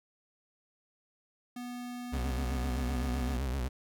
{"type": "tone", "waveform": "square", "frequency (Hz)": 245, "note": "B3", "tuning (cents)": -14, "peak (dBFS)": -39, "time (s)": [1.56, 3.37], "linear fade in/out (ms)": 5}
{"type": "tone with vibrato", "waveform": "40% pulse", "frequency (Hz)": 64.9, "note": "C2", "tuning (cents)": -13, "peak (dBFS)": -30, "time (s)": [2.12, 3.69], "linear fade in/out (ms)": 20, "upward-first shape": "sine", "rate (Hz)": 7.8, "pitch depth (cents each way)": 130}
{"effects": []}